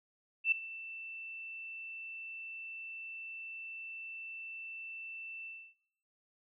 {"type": "tone with ADSR envelope", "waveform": "sine", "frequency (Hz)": 2668, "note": "E7", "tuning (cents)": 20, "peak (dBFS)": -23, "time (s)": [0.44, 5.74], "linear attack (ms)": 79, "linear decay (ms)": 5, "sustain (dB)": -20, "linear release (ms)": 280, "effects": ["noise-tail reverb RT60 0.8 s tail -20 dB re dry"]}